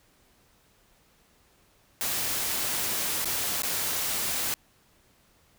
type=noise with dropouts; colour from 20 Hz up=white; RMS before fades=-29 dBFS; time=2.01-4.54 s; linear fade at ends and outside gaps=0 ms; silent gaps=3.245-3.256 / 3.62-3.633 s; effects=pink hiss -63 dBFS RMS until 5.58 s